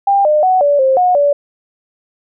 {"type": "tone with pitch steps", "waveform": "sine", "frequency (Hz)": [796, 605, 744, 576, 529, 725, 575], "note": ["G5", "D#5", "F#5", "D5", "C5", "F#5", "D5"], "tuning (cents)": [26, -49, 9, -34, 19, -35, -37], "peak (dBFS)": -8, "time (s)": [0.07, 1.33], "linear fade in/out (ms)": 5, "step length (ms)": 180, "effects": []}